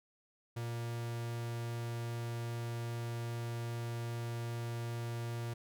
45% pulse tone, 117.5 Hz, A#2, 14 cents sharp, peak -37 dBFS, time 0.56-5.54 s, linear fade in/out 10 ms, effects none

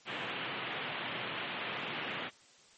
white band-pass noise, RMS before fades -39 dBFS, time 0.05-2.31 s, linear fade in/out 50 ms, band 110 to 3300 Hz, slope 48 dB/octave, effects white hiss -61 dBFS RMS until 2.77 s + MP3 32 kbps

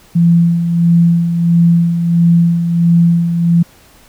sine tone with tremolo, 169.8 Hz, F3, 48 cents flat, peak -5 dBFS, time 0.15-3.63 s, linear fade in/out 10 ms, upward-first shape sine, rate 1.5 Hz, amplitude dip 55%, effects pink hiss -45 dBFS RMS until 4.08 s

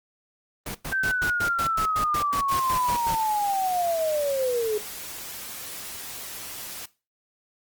pink noise bursts, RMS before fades -32 dBFS, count 14, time 0.66-3.152 s, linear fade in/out 5 ms, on 87 ms, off 98 ms
sine linear sweep, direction down, 1568 to 415.3 Hz, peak -22 dBFS, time 0.92-4.78 s, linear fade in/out 5 ms
white noise, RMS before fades -37 dBFS, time 2.48-6.86 s, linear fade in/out 10 ms
effects noise-tail reverb RT60 0.3 s tail -19 dB re dry + Opus 24 kbps

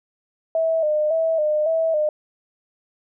sine tone with vibrato, 628 Hz, D#5, 16 cents sharp, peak -17 dBFS, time 0.55-2.09 s, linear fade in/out 2 ms, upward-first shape square, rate 1.8 Hz, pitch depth 60 cents each way, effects none

